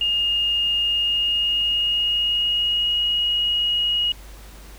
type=tone with pitch glide; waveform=sine; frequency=2837 to 2888 Hz; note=F7 to F#7; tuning=+27 to -43 cents; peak=-18 dBFS; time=0.01-4.12 s; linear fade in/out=2 ms; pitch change=+30 cents; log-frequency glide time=0.81-3.04 s; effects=added 50 Hz sine -40 dBFS peak until 4.78 s + pink hiss -46 dBFS RMS until 4.78 s